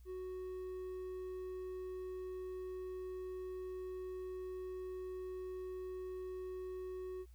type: tone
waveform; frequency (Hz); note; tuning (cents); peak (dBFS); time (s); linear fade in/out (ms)
triangle; 370; F#4; 0; -40; 0.05-7.26; 50
effects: added 60 Hz sine -55 dBFS peak until 7.34 s + white hiss -75 dBFS RMS until 7.34 s